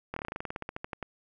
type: slowing click train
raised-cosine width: 0.5 ms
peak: -20 dBFS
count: 18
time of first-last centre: 0.14-1.027 s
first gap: 24 ms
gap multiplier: 1.09
effects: none